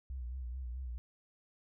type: tone with vibrato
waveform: sine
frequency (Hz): 62.6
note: B1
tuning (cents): +24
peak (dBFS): -38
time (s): 0.1-0.98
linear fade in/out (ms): 0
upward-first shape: sine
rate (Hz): 4.6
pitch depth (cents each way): 90
effects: none